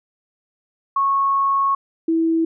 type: tone pair in turn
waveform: sine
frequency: 1100 / 327 Hz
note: C#6 / E4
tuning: -14 / -14 cents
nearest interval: octave + major sixth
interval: 2100 cents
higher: first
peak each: -15 dBFS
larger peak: neither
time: 0.96-1.75 / 2.08-2.45 s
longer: first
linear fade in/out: 5 ms
effects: none